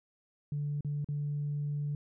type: tone with dropouts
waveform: sine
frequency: 145.9 Hz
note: D3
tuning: 11 cents flat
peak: -30 dBFS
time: 0.52-1.95 s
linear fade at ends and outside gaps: 2 ms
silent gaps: 0.808-0.847 / 1.045-1.087 s
effects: tanh soft clip ceiling -27 dBFS